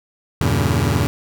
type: chord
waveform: sawtooth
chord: E diminished seventh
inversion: none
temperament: just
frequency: 82.41 / 98.89 / 118.67 / 142.4 Hz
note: E2 / G2 / Bb2 / Db3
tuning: 0 / +16 / +31 / +47 cents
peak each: -17 dBFS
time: 0.41-1.07 s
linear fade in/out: 0 ms
effects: none